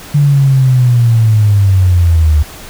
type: linear sweep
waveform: sine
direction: down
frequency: 146.83 to 73.42 Hz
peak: -5 dBFS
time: 0.14-2.43 s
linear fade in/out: 10 ms
effects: pink hiss -31 dBFS RMS until 2.69 s